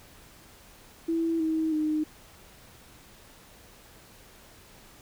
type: tone with pitch steps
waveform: sine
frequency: 329.6 / 318.4 / 307.5 Hz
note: E4 / D#4 / D#4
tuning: 0 / +40 / -20 cents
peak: -24 dBFS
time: 1.08-2.04 s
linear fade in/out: 10 ms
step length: 320 ms
effects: pink hiss -53 dBFS RMS until 5.01 s